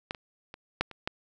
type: clicks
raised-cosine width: 0.3 ms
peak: -16 / -25 / -26 / -9 / -28 / -14 dBFS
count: 6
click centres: 0.109 / 0.148 / 0.541 / 0.81 / 0.913 / 1.075 s
effects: none